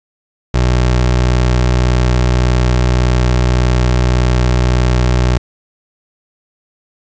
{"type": "tone", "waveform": "25% pulse", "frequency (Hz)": 61.74, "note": "B1", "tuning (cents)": 0, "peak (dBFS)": -6, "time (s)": [0.54, 5.38], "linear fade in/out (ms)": 5, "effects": ["resampled to 16000 Hz", "7-bit"]}